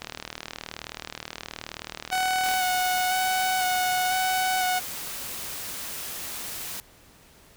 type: click train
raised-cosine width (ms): 0.2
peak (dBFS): -16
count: 99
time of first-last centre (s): 0.02-2.539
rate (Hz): 38.9
type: tone with vibrato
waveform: sawtooth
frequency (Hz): 741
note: F#5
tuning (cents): +2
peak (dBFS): -19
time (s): 2.11-4.8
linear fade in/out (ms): 20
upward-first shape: square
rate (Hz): 1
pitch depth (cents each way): 13
type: noise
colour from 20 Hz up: white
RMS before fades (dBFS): -35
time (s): 2.44-6.8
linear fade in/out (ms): 0
effects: pink hiss -54 dBFS RMS until 7.56 s